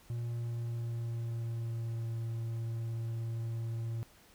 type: tone with pitch glide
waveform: triangle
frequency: 118.2 to 114.64 Hz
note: A#2 to A#2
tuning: +24 to -28 cents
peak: -32 dBFS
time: 0.1-4.03 s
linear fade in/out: 0 ms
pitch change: -52 cents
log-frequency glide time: 0.22-2.05 s
effects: pink hiss -61 dBFS RMS until 4.34 s